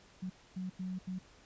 sine tone bursts at uneven times, 185 Hz, F#3, in tune, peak -36 dBFS, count 4, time 0.22-0.3 / 0.56-0.7 / 0.79-0.99 / 1.07-1.19 s, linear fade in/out 10 ms, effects pink hiss -61 dBFS RMS until 1.45 s + resampled to 16000 Hz

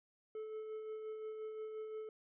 triangle tone with tremolo, 434.8 Hz, A4, 21 cents flat, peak -39 dBFS, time 0.35-2.09 s, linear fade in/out 2 ms, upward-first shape sine, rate 5.7 Hz, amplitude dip 35%, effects resampled to 8000 Hz

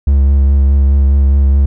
triangle tone with vibrato, 69 Hz, C#2, 7 cents flat, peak -4 dBFS, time 0.07-1.66 s, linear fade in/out 5 ms, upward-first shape triangle, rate 4.8 Hz, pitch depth 29 cents each way, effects none

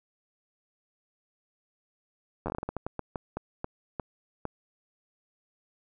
slowing click train, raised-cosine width 1 ms, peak -18 dBFS, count 17, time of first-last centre 2.46-4.453 s, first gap 10 ms, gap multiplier 1.29, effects none

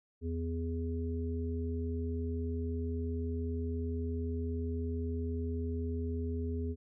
harmonic tone, 82.9 Hz, E2, 10 cents sharp, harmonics 1 / 3 / 5, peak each -34 / -39 / -41 dBFS, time 0.21-6.76 s, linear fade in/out 50 ms, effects none

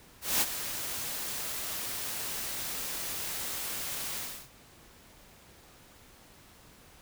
white noise with ADSR envelope, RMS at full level -25 dBFS, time 0.21-4.49 s, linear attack 200 ms, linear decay 40 ms, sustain -11 dB, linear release 320 ms, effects pink hiss -56 dBFS RMS until 7.01 s

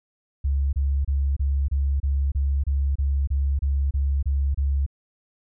sine tone bursts, 69.3 Hz, C#2, in tune, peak -19 dBFS, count 14, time 0.44-4.864 s, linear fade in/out 10 ms, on 290 ms, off 28 ms, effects none

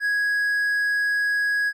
triangle tone, 1661.2 Hz, G#6, in tune, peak -18 dBFS, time 0-1.73 s, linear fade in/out 50 ms, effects none

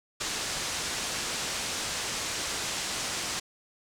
white low-pass noise, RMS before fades -33 dBFS, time 0.2-3.4 s, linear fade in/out 10 ms, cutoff 7900 Hz, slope 24 dB/octave, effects none

